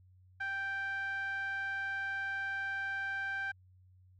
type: tone with low-pass filter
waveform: 5% pulse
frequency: 784 Hz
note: G5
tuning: in tune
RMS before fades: -37 dBFS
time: 0.4-3.52 s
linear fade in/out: 10 ms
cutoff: 1600 Hz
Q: 4.1
effects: added 92 Hz sine -59 dBFS peak until 4.19 s